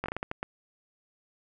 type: slowing click train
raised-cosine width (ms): 0.5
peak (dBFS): -17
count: 8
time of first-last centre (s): 0.04-0.429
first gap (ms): 19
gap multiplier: 1.35
effects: none